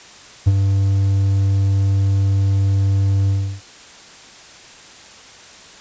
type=tone with ADSR envelope; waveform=triangle; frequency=98 Hz; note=G2; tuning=in tune; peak=-5 dBFS; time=0.46-3.61 s; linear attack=16 ms; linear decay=39 ms; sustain=-6 dB; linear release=320 ms; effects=white hiss -41 dBFS RMS until 5.8 s + resampled to 16000 Hz